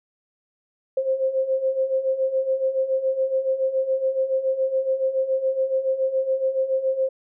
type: beating tone pair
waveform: sine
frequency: 523.3 / 530.4 Hz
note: C5 / C5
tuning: 0 / +23 cents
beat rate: 7.1 Hz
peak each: -26 / -21 dBFS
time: 0.97-7.09 s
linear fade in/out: 5 ms
effects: none